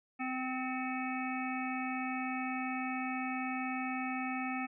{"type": "harmonic tone with a mistuned harmonic", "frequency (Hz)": 257.9, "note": "C4", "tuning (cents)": -25, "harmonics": [1, 3, 5, 7, 9, 10], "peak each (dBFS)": [-37, -40, -43, -46, -43, -44], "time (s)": [0.19, 4.67], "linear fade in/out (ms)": 20, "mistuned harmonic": 9, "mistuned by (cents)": -63, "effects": []}